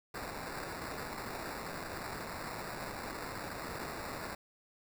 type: noise with sample-and-hold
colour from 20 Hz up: blue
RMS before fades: -42 dBFS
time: 0.14-4.35 s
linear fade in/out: 5 ms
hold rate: 3150 Hz
effects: none